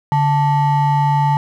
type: ring-modulated tone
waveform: triangle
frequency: 512 Hz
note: C5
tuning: 38 cents flat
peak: -7 dBFS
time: 0.12-1.37 s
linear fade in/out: 0 ms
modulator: 368 Hz
effects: none